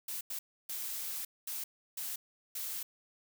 blue noise bursts at uneven times, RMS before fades -39 dBFS, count 6, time 0.08-0.21 / 0.3-0.39 / 0.69-1.25 / 1.47-1.64 / 1.97-2.16 / 2.55-2.83 s, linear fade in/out 5 ms, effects none

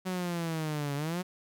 sawtooth linear two-way sweep, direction down then up, 187.2 to 139.9 to 186.2 Hz, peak -27 dBFS, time 0.05-1.23 s, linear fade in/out 20 ms, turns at 0.95 s, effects none

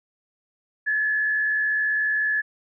sine tone with frequency modulation, 1715 Hz, A6, 45 cents flat, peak -20 dBFS, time 0.86-2.42 s, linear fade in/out 20 ms, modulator 75.8 Hz, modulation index 0.5, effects none

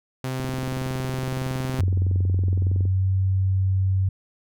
sawtooth tone, 130 Hz, C3, 11 cents flat, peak -22 dBFS, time 0.24-1.81 s, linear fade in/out 0 ms
click train, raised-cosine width 3 ms, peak -20 dBFS, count 54, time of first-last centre 0.4-2.854 s, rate 21.6 Hz
sine tone with pitch glide, 92.5 to 95.1 Hz, F#2 to F#2, 0 to +48 cents, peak -18 dBFS, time 1.79-4.09 s, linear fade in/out 5 ms, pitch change +48 cents, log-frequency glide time 2.57-3.09 s
effects none

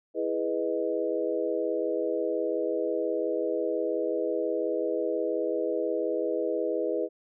sine chord, E major seventh, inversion none, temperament equal, 329.6 / 415.3 / 493.9 / 622.3 Hz, E4 / G#4 / B4 / D#5, 0 / 0 / 0 / 0 cents, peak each -32 / -31 / -30 / -33 dBFS, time 0.14-7.09 s, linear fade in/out 50 ms, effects none

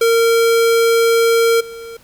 square tone with level steps, 460 Hz, A#4, 23 cents flat, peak -11 / -30 dBFS, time 0.01-1.97 s, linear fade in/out 5 ms, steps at 1.6 s, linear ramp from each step 10 ms, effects pink hiss -49 dBFS RMS until 2.03 s

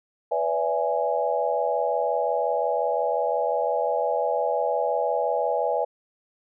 sine chord, E dominant seventh, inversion second, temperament equal with one note detuned, 493.9 / 573.6 / 659.3 / 830.6 Hz, B4 / D5 / E5 / G#5, 0 / -41 / 0 / 0 cents, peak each -27 dBFS, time 0.31-5.85 s, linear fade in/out 10 ms, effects none

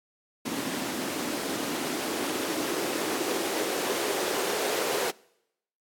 blue noise with band-pass filter sweep, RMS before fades -30 dBFS, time 0.45-5.11 s, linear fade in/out 10 ms, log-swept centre 250 to 440 Hz, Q 3, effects noise-tail reverb RT60 0.8 s tail -24 dB re dry + AAC 64 kbps

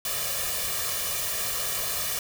white noise with comb filter, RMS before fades -29 dBFS, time 0.05-2.19 s, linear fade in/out 2 ms, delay 1.7 ms, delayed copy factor +0.8, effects none

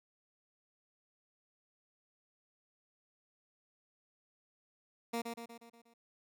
15% pulse tone with echo, 233.1 Hz, A#3, in tune, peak -28 dBFS, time 5.13-5.22 s, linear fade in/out 10 ms, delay 120 ms, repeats 6, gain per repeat -5 dB, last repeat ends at 5.94 s, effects none

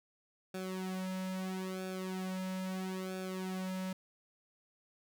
sawtooth tone with flanger, 187.1 Hz, F#3, 20 cents sharp, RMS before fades -39 dBFS, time 0.54-3.93 s, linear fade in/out 5 ms, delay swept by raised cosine 0.99 to 2.79 ms, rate 0.76 Hz, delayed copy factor -0.85, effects none

